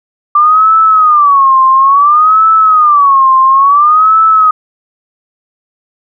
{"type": "tone with vibrato", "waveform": "sine", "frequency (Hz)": 1174.7, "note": "D6", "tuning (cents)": 0, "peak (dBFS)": -3, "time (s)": [0.35, 4.51], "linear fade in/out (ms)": 5, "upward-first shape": "sine", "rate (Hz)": 0.58, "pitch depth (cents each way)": 190, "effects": []}